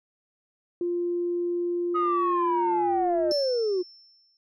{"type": "tone", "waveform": "sine", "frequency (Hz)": 349, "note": "F4", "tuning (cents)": -1, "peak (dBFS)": -24, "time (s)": [0.81, 3.32], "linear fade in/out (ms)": 2}
{"type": "linear sweep", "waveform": "sine", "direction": "down", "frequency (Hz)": [1264, 349.2], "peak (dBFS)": -22, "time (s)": [1.94, 3.83], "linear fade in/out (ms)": 20}
{"type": "tone with exponential decay", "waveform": "sine", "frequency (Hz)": 5360, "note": "E8", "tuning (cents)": 28, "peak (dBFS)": -25, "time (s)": [3.31, 4.37], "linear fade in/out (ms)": 1, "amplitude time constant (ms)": 230}
{"effects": ["tanh soft clip ceiling -16 dBFS"]}